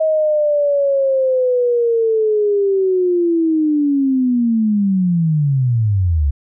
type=linear sweep; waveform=sine; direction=down; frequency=636 to 67.2 Hz; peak=-12 dBFS; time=0-6.31 s; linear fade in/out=10 ms; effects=none